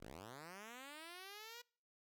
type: linear sweep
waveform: 5% pulse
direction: up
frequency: 37.68 to 487.3 Hz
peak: -40 dBFS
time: 0-1.62 s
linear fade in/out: 10 ms
effects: noise-tail reverb RT60 0.5 s tail -26 dB re dry